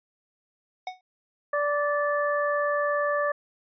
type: tone with exponential decay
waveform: square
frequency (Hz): 740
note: F#5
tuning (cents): 0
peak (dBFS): -28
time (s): 0.87-1.01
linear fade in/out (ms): 2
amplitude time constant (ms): 30
type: harmonic tone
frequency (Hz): 583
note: D5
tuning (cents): -13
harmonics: 1 / 2 / 3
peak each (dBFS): -25 / -28 / -30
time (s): 1.53-3.32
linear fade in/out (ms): 5
effects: resampled to 11025 Hz